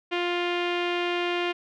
sawtooth tone with low-pass filter, 350.8 Hz, F4, 8 cents sharp, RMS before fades -27 dBFS, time 0.11-1.53 s, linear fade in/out 20 ms, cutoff 2800 Hz, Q 3.1, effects none

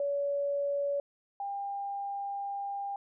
sine tone pair in turn, 567 / 799.6 Hz, C#5 / G5, +39 / +34 cents, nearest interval tritone, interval 595 cents, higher second, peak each -28 / -33 dBFS, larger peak first, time 0-1 / 1.4-2.96 s, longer second, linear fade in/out 2 ms, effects none

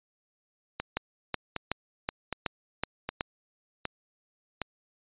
two click trains, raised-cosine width 0.3 ms, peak -15 / -12 dBFS, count 6 / 7, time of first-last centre 0.8-4.617 / 0.97-3.209 s, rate 1.31 / 2.68 Hz, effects resampled to 8000 Hz

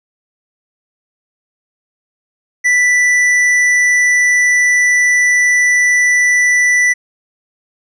triangle tone with hard clipping, 1975.5 Hz, B6, in tune, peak -10 dBFS, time 2.64-6.94 s, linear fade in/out 20 ms, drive 11 dB, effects none

